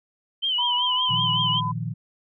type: tone with vibrato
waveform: sine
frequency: 3059 Hz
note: G7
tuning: 43 cents flat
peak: -21 dBFS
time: 0.42-1.61 s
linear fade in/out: 20 ms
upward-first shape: triangle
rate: 5.3 Hz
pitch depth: 100 cents each way
type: tone with pitch glide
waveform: sine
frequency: 973 to 1007.3 Hz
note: B5 to B5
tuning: -26 to +34 cents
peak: -25 dBFS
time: 0.58-1.72 s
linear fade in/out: 10 ms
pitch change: +60 cents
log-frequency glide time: 0.74-0.93 s
type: chord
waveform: sine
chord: Bb suspended fourth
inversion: none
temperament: equal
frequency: 116.54 / 155.56 / 174.61 Hz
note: Bb2 / Eb3 / F3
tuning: 0 / 0 / 0 cents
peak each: -29 / -30 / -33 dBFS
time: 1.09-1.94 s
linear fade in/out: 20 ms
effects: none